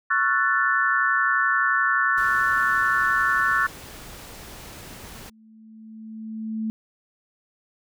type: chord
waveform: sine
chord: F# minor seventh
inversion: second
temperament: equal with one note detuned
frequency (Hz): 1108.7 / 1348.5 / 1480 / 1760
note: C#6 / E6 / F#6 / A6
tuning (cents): 0 / +39 / 0 / 0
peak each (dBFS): -25 / -25 / -23 / -23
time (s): 0.1-3.67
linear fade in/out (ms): 10
type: noise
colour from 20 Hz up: pink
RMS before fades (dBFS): -41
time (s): 2.17-5.3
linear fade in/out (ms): 10
type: tone with exponential growth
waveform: sine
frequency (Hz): 220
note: A3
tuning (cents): 0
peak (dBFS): -23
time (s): 4.72-6.7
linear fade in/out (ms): 0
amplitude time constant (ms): 430
effects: none